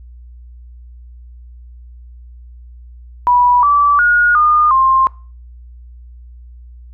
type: tone with pitch steps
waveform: sine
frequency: 979 / 1157 / 1440 / 1217 / 1057 Hz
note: B5 / D6 / F#6 / D#6 / C6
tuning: -15 / -26 / -47 / -39 / +17 cents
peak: -8 dBFS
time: 3.27-5.07 s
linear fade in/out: 0 ms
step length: 360 ms
effects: noise-tail reverb RT60 0.4 s tail -23 dB re dry + added 60 Hz sine -34 dBFS peak until 6.93 s